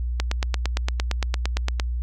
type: click train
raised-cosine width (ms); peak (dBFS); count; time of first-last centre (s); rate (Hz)
0.2; -7; 15; 0.2-1.798; 8.76
effects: added 60 Hz sine -23 dBFS peak until 2.02 s

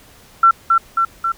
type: tone with echo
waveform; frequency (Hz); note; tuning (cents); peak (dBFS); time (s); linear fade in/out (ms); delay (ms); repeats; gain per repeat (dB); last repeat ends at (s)
sine; 1349; E6; +40; -6; 0.43-0.51; 5; 270; 3; -3; 1.32
effects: pink hiss -46 dBFS RMS until 1.37 s

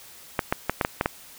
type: clicks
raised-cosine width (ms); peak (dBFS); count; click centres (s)
0.5; -6; 7; 0.392 / 0.525 / 0.696 / 0.812 / 0.849 / 1.011 / 1.059
effects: white hiss -47 dBFS RMS until 1.38 s

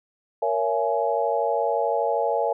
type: chord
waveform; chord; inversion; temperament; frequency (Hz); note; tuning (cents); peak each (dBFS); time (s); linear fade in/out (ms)
sine; A# half-diminished seventh; none; just; 466.2 / 559.4 / 671.3 / 839.1; A#4 / C#5 / E5 / G#5; 0 / +16 / +31 / +18; -26; 0.42-2.53; 5
effects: none

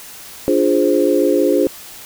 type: chord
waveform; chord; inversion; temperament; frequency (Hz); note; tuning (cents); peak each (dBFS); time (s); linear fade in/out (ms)
sine; D half-diminished seventh; none; equal; 293.7 / 349.2 / 415.3 / 523.3; D4 / F4 / Ab4 / C5; 0 / 0 / 0 / 0; -17; 0.48-1.67; 0
effects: white hiss -36 dBFS RMS until 2.05 s

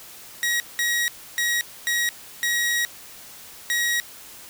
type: tone bursts at uneven times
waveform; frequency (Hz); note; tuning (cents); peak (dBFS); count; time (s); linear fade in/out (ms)
sawtooth; 1901; A#6; +33; -17; 6; 0.43-0.6 / 0.79-1.08 / 1.38-1.61 / 1.87-2.09 / 2.43-2.85 / 3.7-4; 0
effects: white hiss -43 dBFS RMS until 4.49 s

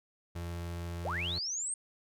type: tone with pitch glide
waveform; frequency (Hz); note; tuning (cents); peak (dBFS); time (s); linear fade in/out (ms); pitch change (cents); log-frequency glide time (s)
35% pulse; 85.7 to 86.6; F2 to F2; -32 to -14; -35; 0.35-1.39; 10; +18; 1-1.09
type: linear sweep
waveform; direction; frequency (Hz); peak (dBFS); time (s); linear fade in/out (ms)
sine; up; 430.9 to 8700; -33; 1.05-1.74; 2
effects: none

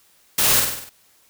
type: noise with echo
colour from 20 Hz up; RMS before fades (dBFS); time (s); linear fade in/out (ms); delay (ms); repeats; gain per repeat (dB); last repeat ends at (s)
white; -18; 0.38-0.6; 5; 49; 6; -4; 0.894
effects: white hiss -57 dBFS RMS until 1.29 s

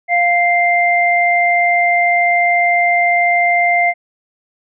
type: tone pair together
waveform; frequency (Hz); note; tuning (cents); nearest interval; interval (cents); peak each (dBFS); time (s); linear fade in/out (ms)
sine; 698.5 / 2093; F5 / C7; 0 / 0; octave + perfect fifth; 1900; -13; 0.08-3.94; 50
effects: none

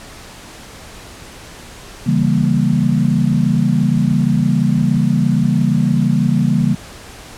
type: chord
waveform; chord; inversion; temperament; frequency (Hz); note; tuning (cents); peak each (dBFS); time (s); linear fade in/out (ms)
sine; C# diminished seventh; none; equal; 138.59 / 164.81 / 196 / 233.1; C#3 / E3 / G3 / Bb3; 0 / 0 / 0 / 0; -17; 2.06-6.75; 10
effects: pink hiss -36 dBFS RMS until 7.37 s + low-pass 10000 Hz 12 dB/octave

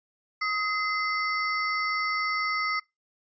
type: ring-modulated tone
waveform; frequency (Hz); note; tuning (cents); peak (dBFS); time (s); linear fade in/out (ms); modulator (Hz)
square; 1659; G#6; -2; -23; 0.41-2.8; 10; 398
effects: noise-tail reverb RT60 0.2 s tail -23 dB re dry + resampled to 16000 Hz

